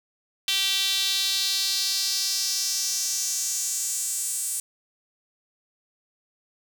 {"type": "tone with high-pass filter sweep", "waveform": "sawtooth", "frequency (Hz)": 388.7, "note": "G4", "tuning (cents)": -15, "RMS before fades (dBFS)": -26, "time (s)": [0.48, 4.6], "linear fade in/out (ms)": 2, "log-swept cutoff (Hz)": [3300, 8500], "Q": 3.2, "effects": []}